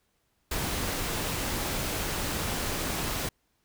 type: noise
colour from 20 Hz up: pink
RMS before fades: -31 dBFS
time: 0.51-3.29 s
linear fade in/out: 5 ms
effects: pink hiss -73 dBFS RMS until 3.64 s